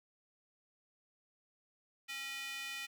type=tone with high-pass filter; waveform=square; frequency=272.9 Hz; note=C#4; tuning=27 cents flat; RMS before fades=-43 dBFS; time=2.08-2.87 s; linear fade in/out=20 ms; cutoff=2300 Hz; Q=2.6; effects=none